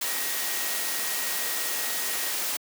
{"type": "tone in noise", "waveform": "sine", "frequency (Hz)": 1891, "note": "A#6", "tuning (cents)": 24, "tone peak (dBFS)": -38, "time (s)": [0.04, 2.31], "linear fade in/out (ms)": 5, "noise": "white", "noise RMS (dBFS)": -29, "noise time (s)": [0.01, 2.57], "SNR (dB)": -12, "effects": ["high-pass 300 Hz 12 dB/octave"]}